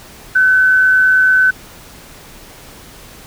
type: tone with amplitude modulation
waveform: sine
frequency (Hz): 1516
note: F#6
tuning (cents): +42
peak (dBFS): -6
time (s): 0.35-1.51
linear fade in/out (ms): 10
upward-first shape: sine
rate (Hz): 149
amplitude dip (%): 30
effects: pink hiss -38 dBFS RMS until 3.26 s